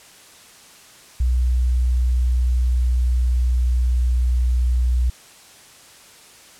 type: tone with pitch glide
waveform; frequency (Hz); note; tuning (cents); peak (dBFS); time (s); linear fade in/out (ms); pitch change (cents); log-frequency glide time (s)
sine; 62 to 61.5; B1 to B1; +7 to -7; -15; 1.2-5.1; 5; -14; 1.5-4.12
effects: white hiss -46 dBFS RMS until 6.59 s + low-pass 10000 Hz 12 dB/octave